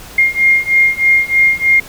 sine beating tone pair, 2124 / 2127.2 Hz, C7 / C7, +25 / +28 cents, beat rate 3.2 Hz, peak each -12 / -11 dBFS, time 0.18-1.8 s, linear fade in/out 5 ms, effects pink hiss -34 dBFS RMS until 1.88 s

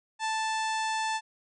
harmonic tone with a mistuned harmonic, 880 Hz, A5, in tune, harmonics 1 / 2 / 3 / 4 / 5 / 6 / 7 / 8 / 9 / 10, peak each -29 / -35 / -39 / -41 / -43 / -45 / -46 / -47 / -48 / -49 dBFS, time 0.19-1.21 s, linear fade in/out 50 ms, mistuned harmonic 5, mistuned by -16 cents, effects none

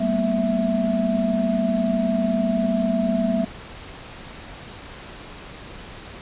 sine tone cluster, 192.8 / 224.8 / 244.8 / 660 Hz, G3 / A3 / B3 / E5, -28 / +37 / -15 / +2 cents, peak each -24 dBFS, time 0-3.45 s, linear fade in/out 10 ms, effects pink hiss -39 dBFS RMS until 6.21 s + resampled to 8000 Hz

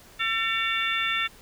sine tone cluster, 1350 / 1798 / 2255 / 2761 / 3521 Hz, E6 / A6 / C#7 / F7 / A7, +41 / +37 / +29 / -20 / 0 cents, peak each -30 dBFS, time 0.19-1.28 s, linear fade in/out 20 ms, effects pink hiss -51 dBFS RMS until 1.41 s

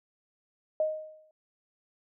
sine tone with exponential decay, 622.3 Hz, D#5, in tune, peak -22 dBFS, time 0.8-1.31 s, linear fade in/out 2 ms, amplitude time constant 110 ms, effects none

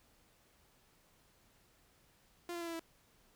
sawtooth tone with pitch steps, 347.4 / 342.8 / 338.3 / 333.8 / 329.4 Hz, F4 / F4 / E4 / E4 / E4, -9 / -32 / +45 / +22 / -1 cents, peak -36 dBFS, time 2.49-2.795 s, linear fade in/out 2 ms, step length 61 ms, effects pink hiss -69 dBFS RMS until 3.35 s

